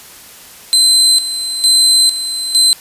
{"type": "tone with tremolo", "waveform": "30% pulse", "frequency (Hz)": 4072, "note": "C8", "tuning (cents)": -48, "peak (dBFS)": -4, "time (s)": [0.73, 2.73], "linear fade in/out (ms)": 0, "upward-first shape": "square", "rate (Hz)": 1.1, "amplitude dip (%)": 70, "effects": ["white hiss -37 dBFS RMS until 2.8 s", "resampled to 32000 Hz"]}